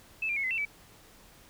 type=tone with pitch steps; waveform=sine; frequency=2618 / 2385 / 2188 / 2041 / 2682 / 2299 Hz; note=E7 / D7 / C#7 / C7 / E7 / D7; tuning=-13 / +26 / -23 / -44 / +29 / -37 cents; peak=-28 dBFS; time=0.22-0.652 s; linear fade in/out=5 ms; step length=72 ms; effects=pink hiss -56 dBFS RMS until 1.49 s